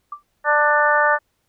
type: tone with exponential decay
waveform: sine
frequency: 1174 Hz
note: D6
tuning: 1 cent flat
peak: -24 dBFS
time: 0.12-0.23 s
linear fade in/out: 5 ms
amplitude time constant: 23 ms
type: harmonic tone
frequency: 296.3 Hz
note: D4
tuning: 15 cents sharp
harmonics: 2 / 3 / 4 / 5 / 6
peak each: -20 / -20 / -20 / -20 / -20 dBFS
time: 0.44-1.19 s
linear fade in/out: 50 ms
effects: pink hiss -69 dBFS RMS until 1.48 s